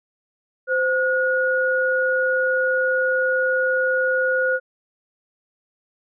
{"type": "tone pair together", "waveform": "sine", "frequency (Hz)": [517.8, 1447], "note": ["C5", "F#6"], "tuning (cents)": [-18, -39], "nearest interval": "octave + tritone", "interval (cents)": 1779, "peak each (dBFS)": -20, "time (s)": [0.67, 4.6], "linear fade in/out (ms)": 50, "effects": []}